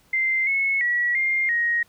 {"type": "tone with pitch steps", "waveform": "sine", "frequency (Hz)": [2084, 2191, 1930, 2114, 1880], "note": ["C7", "C#7", "B6", "C7", "A#6"], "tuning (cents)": [-7, -21, -40, 17, 14], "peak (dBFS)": -19, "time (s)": [0.13, 1.83], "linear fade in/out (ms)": 5, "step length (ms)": 340, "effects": ["pink hiss -59 dBFS RMS until 1.88 s"]}